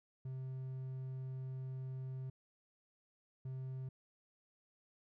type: tone bursts at uneven times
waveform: triangle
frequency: 130.81 Hz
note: C3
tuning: in tune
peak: -39 dBFS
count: 2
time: 0.25-2.3 / 3.45-3.89 s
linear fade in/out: 5 ms
effects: none

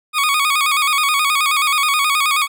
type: tone with vibrato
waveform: 20% pulse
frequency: 1174.7 Hz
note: D6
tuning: in tune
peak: -9 dBFS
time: 0.13-2.48 s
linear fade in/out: 50 ms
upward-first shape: square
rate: 9.4 Hz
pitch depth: 84 cents each way
effects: none

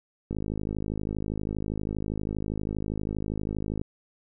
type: click train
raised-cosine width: 3 ms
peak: -18 dBFS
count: 185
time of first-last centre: 0.31-3.815 s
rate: 52.5 Hz
effects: none

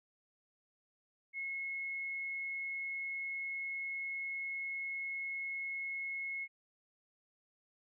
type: tone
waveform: sine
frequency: 2175 Hz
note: C#7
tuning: 33 cents flat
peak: -37 dBFS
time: 1.33-6.48 s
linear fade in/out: 50 ms
effects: none

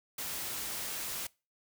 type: noise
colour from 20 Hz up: white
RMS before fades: -38 dBFS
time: 0.18-1.27 s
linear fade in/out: 5 ms
effects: noise-tail reverb RT60 0.3 s tail -23 dB re dry

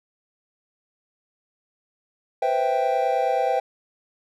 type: chord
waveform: triangle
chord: C major seventh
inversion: third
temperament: equal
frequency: 493.9 / 523.3 / 659.3 / 784 Hz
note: B4 / C5 / E5 / G5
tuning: 0 / 0 / 0 / 0 cents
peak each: -25 / -24 / -24 / -21 dBFS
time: 2.42-3.6 s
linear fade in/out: 5 ms
effects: none

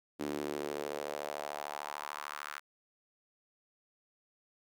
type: tone with high-pass filter sweep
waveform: sawtooth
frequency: 73.42 Hz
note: D2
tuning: in tune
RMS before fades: -40 dBFS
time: 0.19-2.6 s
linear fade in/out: 20 ms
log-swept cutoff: 290 to 1400 Hz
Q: 2.6
effects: none

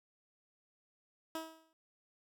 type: tone with exponential decay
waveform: 15% pulse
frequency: 321.8 Hz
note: E4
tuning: 42 cents flat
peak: -30 dBFS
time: 1.35-1.73 s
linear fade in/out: 1 ms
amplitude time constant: 81 ms
effects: none

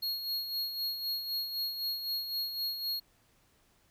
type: tone with tremolo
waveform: square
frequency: 4300 Hz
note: C8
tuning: 47 cents sharp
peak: -31 dBFS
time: 0.02-3 s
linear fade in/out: 10 ms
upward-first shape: sine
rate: 3.9 Hz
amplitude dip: 55%
effects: pink hiss -68 dBFS RMS until 3.9 s

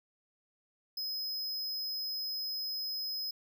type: tone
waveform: square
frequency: 5080 Hz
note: D#8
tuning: 35 cents sharp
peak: -35 dBFS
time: 0.97-3.31 s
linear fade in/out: 5 ms
effects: none

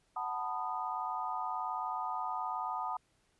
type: chord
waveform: sine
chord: B dominant seventh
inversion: second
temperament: just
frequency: 740.8 / 889 / 987.8 / 1234.7 Hz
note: F#5 / A5 / B5 / D#6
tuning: +2 / +18 / 0 / -14 cents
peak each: -40 / -39 / -40 / -39 dBFS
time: 0.16-2.97 s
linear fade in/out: 5 ms
effects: pink hiss -73 dBFS RMS until 3.39 s + resampled to 24000 Hz

